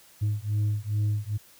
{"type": "beating tone pair", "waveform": "sine", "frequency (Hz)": [103.83, 106.23], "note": ["G#2", "G#2"], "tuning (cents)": [0, 40], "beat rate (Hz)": 2.4, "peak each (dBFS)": -25, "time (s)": [0.21, 1.38], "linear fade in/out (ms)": 20, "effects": ["tanh soft clip ceiling -21 dBFS", "white hiss -55 dBFS RMS until 1.59 s"]}